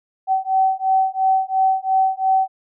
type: beating tone pair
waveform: sine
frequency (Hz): 762 / 764.9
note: G5 / G5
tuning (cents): -49 / -43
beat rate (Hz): 2.9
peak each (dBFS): -18 / -18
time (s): 0.27-2.48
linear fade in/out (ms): 50
effects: none